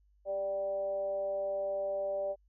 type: tone with frequency modulation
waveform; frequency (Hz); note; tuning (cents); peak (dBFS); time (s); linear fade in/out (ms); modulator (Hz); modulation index
sine; 587.3; D5; 0; -31; 0.25-2.36; 50; 191; 0.42
effects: added 50 Hz sine -64 dBFS peak until 2.48 s